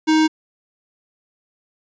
square tone, 313.6 Hz, D#4, 14 cents sharp, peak -13 dBFS, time 0.07-0.28 s, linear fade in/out 20 ms, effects resampled to 16000 Hz

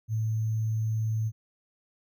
sine tone with sample-and-hold, 110.3 Hz, A2, 5 cents sharp, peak -25 dBFS, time 0.08-1.32 s, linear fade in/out 50 ms, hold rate 6300 Hz, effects none

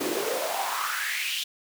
pink noise with high-pass filter sweep, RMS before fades -29 dBFS, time 0-1.44 s, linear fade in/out 10 ms, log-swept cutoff 280 to 3400 Hz, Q 4.6, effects none

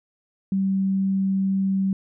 sine tone, 193 Hz, G3, 27 cents flat, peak -19 dBFS, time 0.52-1.93 s, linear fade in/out 2 ms, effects none

